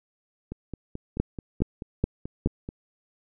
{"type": "two click trains", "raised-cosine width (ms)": 3, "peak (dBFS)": [-21, -9], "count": [11, 4], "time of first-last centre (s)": [[0.52, 2.689], [1.2, 2.461]], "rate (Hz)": [4.61, 2.38], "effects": []}